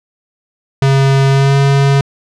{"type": "tone with pitch glide", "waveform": "square", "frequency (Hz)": [136.2, 138.74], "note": ["C#3", "C#3"], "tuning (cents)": [-30, 2], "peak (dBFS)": -8, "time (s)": [0.82, 2.01], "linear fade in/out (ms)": 2, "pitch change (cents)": 32, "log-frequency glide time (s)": [1.29, 1.57], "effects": ["low-pass 6000 Hz 12 dB/octave"]}